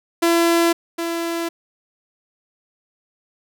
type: tone pair in turn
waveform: sawtooth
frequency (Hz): 337.5 / 336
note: E4 / E4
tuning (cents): +41 / +33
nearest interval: unison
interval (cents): 8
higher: first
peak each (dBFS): -10 / -18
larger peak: first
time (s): 0.22-0.73 / 0.98-1.49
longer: neither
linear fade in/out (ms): 10
effects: none